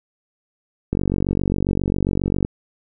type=click train; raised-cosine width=3 ms; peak=-7 dBFS; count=73; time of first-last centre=0.93-2.449 s; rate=47.4 Hz; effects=none